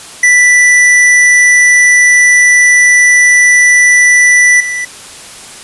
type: tone with level steps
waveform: square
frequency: 1975.5 Hz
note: B6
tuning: in tune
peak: -4 / -15 dBFS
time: 0.23-4.85 s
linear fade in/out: 5 ms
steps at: 4.6 s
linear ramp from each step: 5 ms
effects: white hiss -30 dBFS RMS until 5.63 s + resampled to 24000 Hz